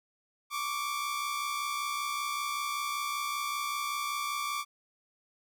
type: tone pair together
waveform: sawtooth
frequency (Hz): 1108.7 / 1173.9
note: C#6 / D6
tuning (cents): 0 / -1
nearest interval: minor second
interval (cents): 99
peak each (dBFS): -34 / -29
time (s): 0.5-4.65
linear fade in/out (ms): 50
effects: none